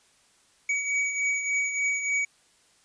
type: beating tone pair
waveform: square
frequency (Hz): 2261 / 2264.4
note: C#7 / C#7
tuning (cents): +34 / +36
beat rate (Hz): 3.4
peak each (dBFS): -34 / -26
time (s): 0.69-2.25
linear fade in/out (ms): 5
effects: white hiss -62 dBFS RMS until 2.84 s + resampled to 22050 Hz